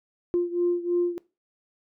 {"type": "beating tone pair", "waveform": "sine", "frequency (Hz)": [349.2, 352.3], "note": ["F4", "F4"], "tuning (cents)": [0, 15], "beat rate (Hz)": 3.1, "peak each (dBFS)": [-23, -26], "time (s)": [0.34, 1.18], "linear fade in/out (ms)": 0, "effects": ["noise-tail reverb RT60 0.3 s tail -21 dB re dry", "tanh soft clip ceiling -15 dBFS"]}